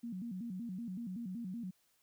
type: tone with vibrato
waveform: sine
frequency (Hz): 208.3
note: G#3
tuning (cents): +5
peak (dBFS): -39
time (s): 0.03-1.71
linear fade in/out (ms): 10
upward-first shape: square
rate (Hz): 5.3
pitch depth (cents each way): 210
effects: white hiss -74 dBFS RMS until 2.02 s